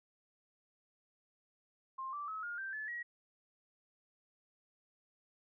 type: tone with pitch steps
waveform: sine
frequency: 1058 / 1167.2 / 1287.6 / 1420.4 / 1567 / 1728.7 / 1907 Hz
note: C6 / D6 / E6 / F6 / G6 / A6 / A#6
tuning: +19 / -11 / -41 / +29 / -1 / -31 / +39 cents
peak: -39 dBFS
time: 1.98-3.03 s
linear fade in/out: 10 ms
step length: 150 ms
effects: none